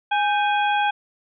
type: harmonic tone with a mistuned harmonic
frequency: 826 Hz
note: G#5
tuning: 10 cents flat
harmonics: 1 / 2 / 3 / 4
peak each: -19 / -25 / -29 / -31 dBFS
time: 0.11-0.91 s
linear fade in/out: 10 ms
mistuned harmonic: 2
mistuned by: -100 cents
effects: none